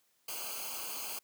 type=noise with comb filter; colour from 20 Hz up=white; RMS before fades=-40 dBFS; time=0.28-1.19 s; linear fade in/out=5 ms; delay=0.54 ms; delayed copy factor=-0.95; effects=white hiss -73 dBFS RMS until 1.23 s + high-pass 80 Hz 12 dB/octave